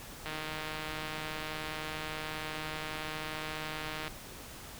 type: click train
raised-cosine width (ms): 0.3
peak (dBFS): -22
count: 593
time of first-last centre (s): 0.26-4.079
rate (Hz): 155
effects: pink hiss -47 dBFS RMS until 4.79 s